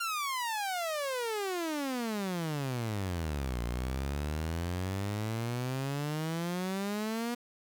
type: exponential two-way sweep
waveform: sawtooth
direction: down then up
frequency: 1409 to 58 to 242.5 Hz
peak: -28 dBFS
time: 0-7.35 s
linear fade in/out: 10 ms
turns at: 3.61 s
effects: 9-bit